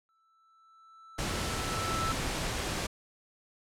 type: tone with exponential growth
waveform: triangle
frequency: 1322 Hz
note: E6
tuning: 5 cents sharp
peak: -28 dBFS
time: 0.09-2.12 s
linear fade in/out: 0 ms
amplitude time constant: 440 ms
type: noise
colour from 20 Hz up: pink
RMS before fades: -33 dBFS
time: 1.18-2.87 s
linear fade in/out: 10 ms
effects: low-pass 9000 Hz 12 dB/octave